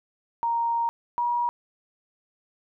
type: tone pair in turn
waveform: sine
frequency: 932.3 / 958 Hz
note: A#5 / A#5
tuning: 0 / +47 cents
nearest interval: unison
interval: 47 cents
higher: second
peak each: -22 dBFS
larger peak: neither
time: 0.43-0.89 / 1.18-1.49 s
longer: first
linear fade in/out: 0 ms
effects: none